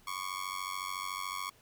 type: tone with amplitude modulation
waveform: sawtooth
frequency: 1109 Hz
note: C#6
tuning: in tune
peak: -28 dBFS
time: 0.07-1.5 s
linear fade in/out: 5 ms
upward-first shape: sine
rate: 93.8 Hz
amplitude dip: 100%
effects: pink hiss -63 dBFS RMS until 1.61 s